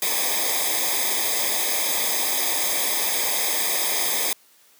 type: noise with comb filter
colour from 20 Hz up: white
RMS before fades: -23 dBFS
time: 0.02-4.33 s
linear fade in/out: 2 ms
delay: 0.7 ms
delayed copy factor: -1
effects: white hiss -56 dBFS RMS until 4.79 s + high-pass 200 Hz 12 dB/octave